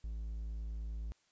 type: tone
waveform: triangle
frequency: 54.8 Hz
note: A1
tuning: 6 cents flat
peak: -36 dBFS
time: 0.04-1.12 s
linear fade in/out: 0 ms
effects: white hiss -73 dBFS RMS until 1.31 s + resampled to 16000 Hz